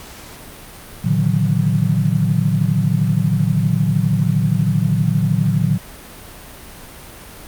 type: tone cluster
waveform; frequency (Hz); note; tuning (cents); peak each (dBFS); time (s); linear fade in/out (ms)
sine; 113.7 / 144.1 / 156.7 / 183.4; A#2 / D3 / D#3 / F#3; -43 / -33 / +13 / -15; -19; 1.04-5.78; 10
effects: pink hiss -37 dBFS RMS until 7.47 s + Opus 48 kbps